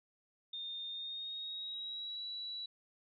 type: tone with pitch glide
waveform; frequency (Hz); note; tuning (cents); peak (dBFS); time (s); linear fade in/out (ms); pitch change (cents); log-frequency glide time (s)
sine; 3643 to 3927; A#7 to B7; -41 to -11; -40; 0.53-2.66; 5; +130; 0.89-2.25
effects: none